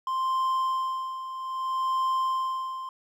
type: tone with tremolo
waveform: triangle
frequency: 1046.5 Hz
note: C6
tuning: in tune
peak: -21 dBFS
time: 0.07-2.89 s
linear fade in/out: 2 ms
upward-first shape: sine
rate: 0.62 Hz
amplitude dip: 70%
effects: none